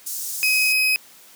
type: high-pass noise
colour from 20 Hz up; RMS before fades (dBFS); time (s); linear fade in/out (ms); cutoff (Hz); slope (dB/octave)
pink; -29; 0.06-0.73; 10; 6100; 24
type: tone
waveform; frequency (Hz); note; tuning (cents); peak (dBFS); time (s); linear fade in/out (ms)
35% pulse; 2529; D#7; +28; -15; 0.43-0.96; 0
effects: white hiss -48 dBFS RMS until 1.35 s + high-pass 150 Hz 12 dB/octave